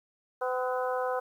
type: harmonic tone with a mistuned harmonic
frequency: 253.8 Hz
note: B3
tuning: 47 cents sharp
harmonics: 2 / 3 / 4 / 5 / 6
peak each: -30 / -34 / -36 / -38 / -40 dBFS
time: 0.41-1.2 s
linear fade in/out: 10 ms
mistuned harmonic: 6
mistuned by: -38 cents
effects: 10-bit